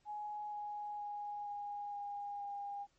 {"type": "tone with pitch steps", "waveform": "sine", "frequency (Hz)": [837, 831.2, 825.5, 819.8, 814.1, 808.5], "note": ["G#5", "G#5", "G#5", "G#5", "G#5", "G#5"], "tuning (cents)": [13, 1, -11, -23, -35, -47], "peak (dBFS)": -40, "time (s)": [0.05, 2.87], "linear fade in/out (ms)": 50, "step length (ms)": 470, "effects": ["pink hiss -75 dBFS RMS until 2.98 s", "MP3 32 kbps"]}